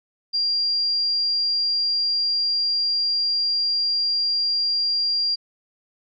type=tone; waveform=sine; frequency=4770 Hz; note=D8; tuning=26 cents sharp; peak=-19 dBFS; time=0.33-5.36 s; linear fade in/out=20 ms; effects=none